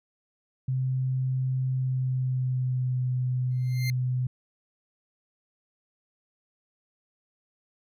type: tone with pitch glide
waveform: sine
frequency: 130 to 126.59 Hz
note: C3 to B2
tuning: -11 to +43 cents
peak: -24 dBFS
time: 0.68-4.27 s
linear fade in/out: 5 ms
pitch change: -46 cents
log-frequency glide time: 1.72-3.06 s
type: tone with exponential growth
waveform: 25% pulse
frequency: 2100 Hz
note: C7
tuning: 6 cents sharp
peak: -26 dBFS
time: 3.51-3.9 s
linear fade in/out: 1 ms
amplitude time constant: 83 ms
effects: none